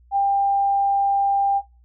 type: tone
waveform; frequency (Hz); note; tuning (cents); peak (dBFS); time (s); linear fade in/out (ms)
sine; 795; G5; +24; -16; 0.11-1.62; 50
effects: noise-tail reverb RT60 0.3 s tail -21 dB re dry + added 60 Hz sine -50 dBFS peak until 1.84 s